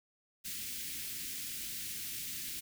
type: band-stop noise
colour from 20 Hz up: white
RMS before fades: -41 dBFS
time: 0.44-2.61 s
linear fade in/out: 20 ms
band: 320 to 1900 Hz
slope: 24 dB/octave
effects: none